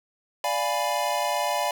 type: chord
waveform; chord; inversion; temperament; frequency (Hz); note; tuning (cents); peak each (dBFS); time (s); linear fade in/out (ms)
square; D diminished seventh; none; equal; 587.3 / 698.5 / 830.6 / 987.8; D5 / F5 / Ab5 / Cb6; 0 / 0 / 0 / 0; -30; 0.44-1.71; 2
effects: none